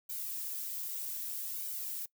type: noise with flanger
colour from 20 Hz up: violet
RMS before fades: -39 dBFS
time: 0.09-2.06 s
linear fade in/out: 10 ms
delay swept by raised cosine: 1.3 to 3.7 ms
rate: 0.64 Hz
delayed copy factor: +0.6
effects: noise-tail reverb RT60 0.1 s tail -20 dB re dry